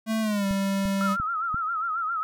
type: tone with pitch glide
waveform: square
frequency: 221.2 to 195.93 Hz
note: A3 to G3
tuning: +9 to -1 cents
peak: -24 dBFS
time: 0.06-1.17 s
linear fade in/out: 50 ms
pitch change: -210 cents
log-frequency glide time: 0.21-0.46 s
type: click train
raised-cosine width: 5 ms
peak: -21 dBFS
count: 4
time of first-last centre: 0.51-1.544 s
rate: 2.9 Hz
type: tone with vibrato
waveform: sine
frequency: 1318.5 Hz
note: E6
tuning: in tune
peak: -25 dBFS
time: 1.01-2.23 s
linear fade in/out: 0 ms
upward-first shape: sine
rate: 7.4 Hz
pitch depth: 96 cents each way
effects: none